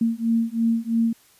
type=beating tone pair; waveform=sine; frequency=227.5 / 230.5 Hz; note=A#3 / A#3; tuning=-42 / -19 cents; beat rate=3 Hz; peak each=-22 dBFS; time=0.01-1.13 s; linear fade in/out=5 ms; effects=white hiss -56 dBFS RMS until 1.39 s + resampled to 32000 Hz